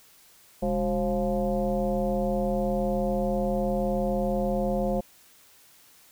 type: tone with frequency modulation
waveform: sine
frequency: 369.5 Hz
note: F#4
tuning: 2 cents flat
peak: -23 dBFS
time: 0.62-5.01 s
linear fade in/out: 10 ms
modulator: 165 Hz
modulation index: 1.9
effects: white hiss -56 dBFS RMS until 6.11 s